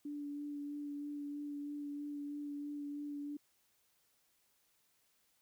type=tone with vibrato; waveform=sine; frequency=290 Hz; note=D4; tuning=22 cents flat; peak=-40 dBFS; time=0.05-3.37 s; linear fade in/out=5 ms; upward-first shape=sine; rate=3.1 Hz; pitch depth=14 cents each way; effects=white hiss -75 dBFS RMS until 5.41 s